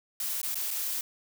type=noise with dropouts; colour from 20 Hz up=blue; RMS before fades=-32 dBFS; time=0.2-1.01 s; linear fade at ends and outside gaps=2 ms; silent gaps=0.416-0.43 / 0.545-0.555 / 0.707-0.711 s; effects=none